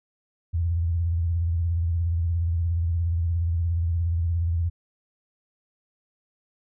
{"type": "tone with vibrato", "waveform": "sine", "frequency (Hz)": 84.4, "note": "E2", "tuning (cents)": 41, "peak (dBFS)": -21, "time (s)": [0.53, 4.7], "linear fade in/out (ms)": 20, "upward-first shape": "sine", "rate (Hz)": 17, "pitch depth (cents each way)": 80, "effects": []}